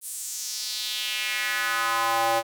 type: tone with high-pass filter sweep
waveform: square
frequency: 114.4 Hz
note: A#2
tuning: 32 cents flat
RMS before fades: -27 dBFS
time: 0.01-2.43 s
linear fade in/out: 50 ms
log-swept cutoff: 9800 to 640 Hz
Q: 2.6
effects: none

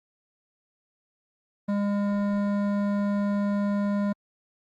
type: tone with hard clipping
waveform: sine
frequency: 202.9 Hz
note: G#3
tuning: 40 cents flat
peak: -25 dBFS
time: 1.68-4.13 s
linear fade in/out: 10 ms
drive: 13 dB
effects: Opus 32 kbps

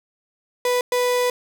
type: tone bursts at uneven times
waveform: 35% pulse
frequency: 493.9 Hz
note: B4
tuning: in tune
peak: -16 dBFS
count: 2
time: 0.65-0.81 / 0.92-1.3 s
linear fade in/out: 2 ms
effects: none

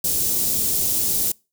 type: band-stop noise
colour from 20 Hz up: white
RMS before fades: -21 dBFS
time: 0.04-1.32 s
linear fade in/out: 5 ms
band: 380 to 6100 Hz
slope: 12 dB/octave
effects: noise-tail reverb RT60 0.3 s tail -26 dB re dry

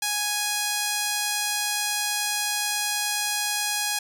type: tone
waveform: 5% pulse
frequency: 830.6 Hz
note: G#5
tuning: in tune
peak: -12 dBFS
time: 0.02-3.99 s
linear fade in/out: 5 ms
effects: none

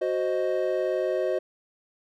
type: chord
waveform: triangle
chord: C diminished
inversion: second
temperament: equal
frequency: 370 / 523.3 / 622.3 Hz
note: Gb4 / C5 / Eb5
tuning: 0 / 0 / 0 cents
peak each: -26 dBFS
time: 0.01-1.39 s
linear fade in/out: 10 ms
effects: none

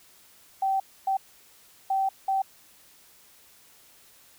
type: tone bursts at uneven times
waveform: sine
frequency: 774 Hz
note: G5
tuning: 22 cents flat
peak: -22 dBFS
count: 4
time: 0.62-0.8 / 1.07-1.17 / 1.9-2.09 / 2.28-2.42 s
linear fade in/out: 5 ms
effects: white hiss -56 dBFS RMS until 4.38 s

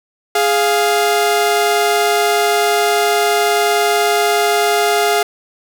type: tone pair together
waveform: sawtooth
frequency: 415 / 698.5 Hz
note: G#4 / F5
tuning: -1 / 0 cents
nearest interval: major sixth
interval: 901 cents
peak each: -11 dBFS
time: 0.35-5.23 s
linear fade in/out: 5 ms
effects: none

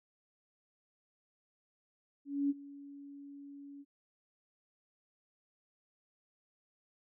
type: tone with ADSR envelope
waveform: sine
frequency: 282.2 Hz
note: C#4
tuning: 31 cents sharp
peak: -27 dBFS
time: 2.25-3.85 s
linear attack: 250 ms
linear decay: 29 ms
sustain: -20 dB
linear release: 42 ms
effects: none

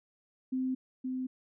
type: tone pair in turn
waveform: sine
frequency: 258.8 / 257.2 Hz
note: C4 / C4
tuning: -19 / -30 cents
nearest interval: unison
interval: 11 cents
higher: first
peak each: -29 / -32 dBFS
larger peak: first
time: 0.52-0.75 / 1.04-1.27 s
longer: neither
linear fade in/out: 10 ms
effects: none

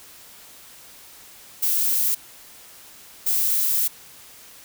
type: noise bursts at uneven times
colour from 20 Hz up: violet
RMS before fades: -21 dBFS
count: 2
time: 1.62-2.15 / 3.26-3.88 s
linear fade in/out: 10 ms
effects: white hiss -46 dBFS RMS until 4.64 s

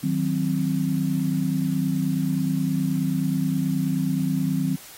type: chord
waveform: sine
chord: C diminished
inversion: first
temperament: equal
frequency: 155.56 / 185 / 261.6 Hz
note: Eb3 / Gb3 / C4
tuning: 0 / 0 / 0 cents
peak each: -25 dBFS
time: 0.03-4.76 s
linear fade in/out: 10 ms
effects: white hiss -44 dBFS RMS until 4.97 s + AAC 48 kbps

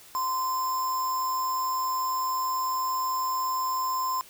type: tone with sample-and-hold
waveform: sine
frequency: 1031 Hz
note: C6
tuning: 26 cents flat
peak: -25 dBFS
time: 0.15-4.21 s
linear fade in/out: 0 ms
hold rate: 6300 Hz
effects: white hiss -51 dBFS RMS until 4.29 s

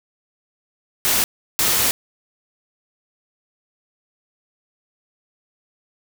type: noise bursts at uneven times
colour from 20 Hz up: white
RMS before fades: -18 dBFS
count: 2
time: 1.05-1.24 / 1.59-1.91 s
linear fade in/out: 0 ms
effects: none

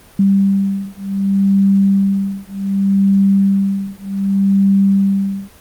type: beating tone pair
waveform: sine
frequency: 196 / 196.66 Hz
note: G3 / G3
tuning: 0 / +6 cents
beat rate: 0.66 Hz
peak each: -14 dBFS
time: 0.19-5.49 s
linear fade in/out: 5 ms
effects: pink hiss -44 dBFS RMS until 5.6 s + Opus 32 kbps

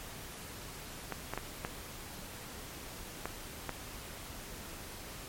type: clicks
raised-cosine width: 0.5 ms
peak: -20 dBFS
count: 6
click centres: 1.123 / 1.336 / 1.376 / 1.649 / 3.256 / 3.693 s
effects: pink hiss -46 dBFS RMS until 5.28 s + MP3 64 kbps

